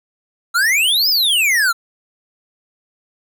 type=exponential two-way sweep; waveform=square; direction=up then down; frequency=1318.5 to 5270 to 1318.5 Hz; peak=-13 dBFS; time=0.54-1.73 s; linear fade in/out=20 ms; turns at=1.09 s; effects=none